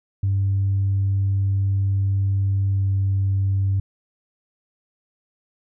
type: tone with pitch glide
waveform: sine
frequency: 98 to 97.38 Hz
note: G2 to G2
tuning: 0 to -11 cents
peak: -16 dBFS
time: 0.23-3.8 s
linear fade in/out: 5 ms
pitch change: -11 cents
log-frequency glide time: 2.71-2.82 s
effects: tanh soft clip ceiling -14 dBFS